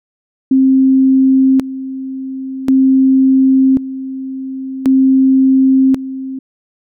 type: tone with tremolo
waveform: sine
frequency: 264.8 Hz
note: C4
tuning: 21 cents sharp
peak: -6 dBFS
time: 0.51-6.39 s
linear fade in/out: 5 ms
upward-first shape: square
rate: 0.46 Hz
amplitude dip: 80%
effects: none